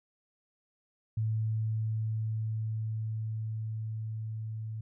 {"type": "tone with level ramp", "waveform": "sine", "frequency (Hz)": 110, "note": "A2", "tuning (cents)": 0, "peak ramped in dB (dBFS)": [-27, -35], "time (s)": [1.17, 4.81], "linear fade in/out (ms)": 5, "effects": []}